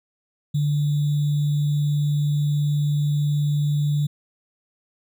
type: tone with sample-and-hold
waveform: sine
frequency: 146.9 Hz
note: D3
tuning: 1 cent sharp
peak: -18 dBFS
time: 0.54-4.07 s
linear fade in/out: 10 ms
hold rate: 3675 Hz
effects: none